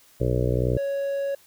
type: harmonic tone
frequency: 61.74 Hz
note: B1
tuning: in tune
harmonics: 1 / 2 / 3 / 4 / 5 / 6 / 7 / 8 / 9 / 10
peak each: -27 / -24 / -33 / -38 / -32 / -32 / -29 / -31 / -31 / -41 dBFS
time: 0.2-0.78 s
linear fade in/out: 10 ms
type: tone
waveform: triangle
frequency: 556 Hz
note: C#5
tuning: 5 cents sharp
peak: -22 dBFS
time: 0.77-1.35 s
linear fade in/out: 5 ms
effects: white hiss -56 dBFS RMS until 1.46 s